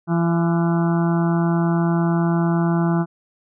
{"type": "harmonic tone with a mistuned harmonic", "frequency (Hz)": 168.9, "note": "E3", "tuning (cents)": 42, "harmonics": [1, 2, 4, 5, 6, 7, 8, 9], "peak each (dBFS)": [-17, -23, -29, -31, -33, -34, -35, -36], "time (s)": [0.07, 3.06], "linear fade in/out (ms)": 50, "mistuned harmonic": 9, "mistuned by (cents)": -50, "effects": []}